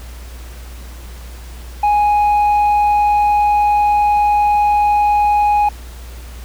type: tone with tanh clipping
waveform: sine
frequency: 830 Hz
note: G#5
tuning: 1 cent flat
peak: -11 dBFS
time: 1.83-5.69 s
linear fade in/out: 5 ms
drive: 3 dB
effects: added 60 Hz sine -30 dBFS peak until 6.44 s + pink hiss -40 dBFS RMS until 6.44 s

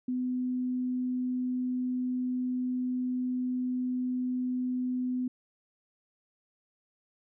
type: tone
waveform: sine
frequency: 251.8 Hz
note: B3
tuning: 34 cents sharp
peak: -28 dBFS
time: 0.08-5.28 s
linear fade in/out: 5 ms
effects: none

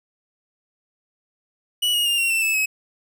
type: tone with pitch steps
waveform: 45% pulse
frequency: 2940 / 2873 / 2807 / 2743 / 2680 / 2619 / 2559 Hz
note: F#7 / F7 / F7 / F7 / E7 / E7 / D#7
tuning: -12 / +48 / +8 / -32 / +28 / -12 / +48 cents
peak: -18 dBFS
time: 1.82-2.66 s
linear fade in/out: 10 ms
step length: 120 ms
effects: none

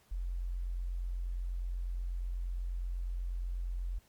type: tone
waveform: sine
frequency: 44.15 Hz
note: F1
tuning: 20 cents sharp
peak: -33 dBFS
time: 0.11-3.99 s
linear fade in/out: 10 ms
effects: pink hiss -67 dBFS RMS until 4.08 s + MP3 96 kbps

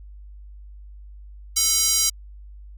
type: tone with high-pass filter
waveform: square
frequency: 439.4 Hz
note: A4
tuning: 2 cents flat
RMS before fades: -20 dBFS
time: 1.56-2.1 s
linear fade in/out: 10 ms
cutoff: 5800 Hz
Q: 2
effects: added 50 Hz sine -39 dBFS peak until 2.77 s

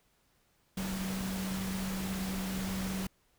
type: tone in noise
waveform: sine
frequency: 189.9 Hz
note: F#3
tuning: 45 cents sharp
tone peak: -34 dBFS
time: 0.77-3.07 s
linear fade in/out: 5 ms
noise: pink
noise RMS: -40 dBFS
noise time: 0.77-3.07 s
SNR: +3 dB
effects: pink hiss -71 dBFS RMS until 3.38 s

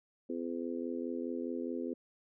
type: harmonic tone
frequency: 84.8 Hz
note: E2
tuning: 50 cents sharp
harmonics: 3 / 4 / 5 / 6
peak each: -38 / -40 / -42 / -44 dBFS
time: 0.29-1.94 s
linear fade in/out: 10 ms
effects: none

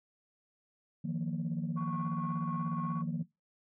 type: chord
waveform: sine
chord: Eb suspended second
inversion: none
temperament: equal with one note detuned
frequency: 158.01 / 174.61 / 233.1 Hz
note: Eb3 / F3 / Bb3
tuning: +27 / 0 / 0 cents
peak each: -35 / -35 / -37 dBFS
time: 1.04-3.23 s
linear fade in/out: 10 ms
type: tone with vibrato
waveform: sine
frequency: 1104 Hz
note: C#6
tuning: 7 cents flat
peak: -37 dBFS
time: 1.76-3.03 s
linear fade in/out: 20 ms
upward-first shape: sine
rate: 3.5 Hz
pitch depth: 19 cents each way
effects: noise-tail reverb RT60 0.2 s tail -19 dB re dry + tanh soft clip ceiling -26 dBFS

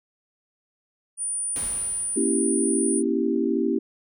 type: tone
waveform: sine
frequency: 9397 Hz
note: D9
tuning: in tune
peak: -25 dBFS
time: 1.17-3.03 s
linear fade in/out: 50 ms
type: noise with exponential decay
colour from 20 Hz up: pink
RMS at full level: -36 dBFS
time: 1.56-2.81 s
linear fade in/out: 0 ms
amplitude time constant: 270 ms
type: chord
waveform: sine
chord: A# diminished seventh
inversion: none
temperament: equal with one note detuned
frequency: 237.3 / 277.2 / 329.6 / 392 Hz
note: A#3 / C#4 / E4 / G4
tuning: +31 / 0 / 0 / 0 cents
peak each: -26 dBFS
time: 2.16-3.79 s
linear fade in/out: 10 ms
effects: none

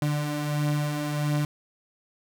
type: beating tone pair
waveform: 35% pulse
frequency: 146.9 / 148.4 Hz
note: D3 / D3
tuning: +1 / +18 cents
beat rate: 1.5 Hz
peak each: -30 / -24 dBFS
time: 0.02-1.45 s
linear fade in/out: 2 ms
effects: none

